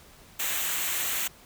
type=noise with comb filter; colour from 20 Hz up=white; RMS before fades=-29 dBFS; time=0.39-1.28 s; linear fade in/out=10 ms; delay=0.2 ms; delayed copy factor=-0.6; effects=pink hiss -53 dBFS RMS until 1.45 s